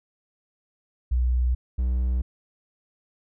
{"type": "tone pair in turn", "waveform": ["sine", "triangle"], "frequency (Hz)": [61.74, 62.24], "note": ["B1", "B1"], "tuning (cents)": [0, 14], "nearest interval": "unison", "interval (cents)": 14, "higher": "second", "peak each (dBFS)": -19, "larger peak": "neither", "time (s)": [[1.11, 1.55], [1.78, 2.22]], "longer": "neither", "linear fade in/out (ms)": 10, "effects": []}